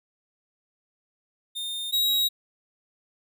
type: tone pair in turn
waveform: 45% pulse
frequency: 3640 / 3826 Hz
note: A#7 / A#7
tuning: -42 / +44 cents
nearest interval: minor second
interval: 86 cents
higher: second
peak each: -30 / -21 dBFS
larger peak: second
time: 1.55-1.92 / 1.92-2.29 s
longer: neither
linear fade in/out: 20 ms
effects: none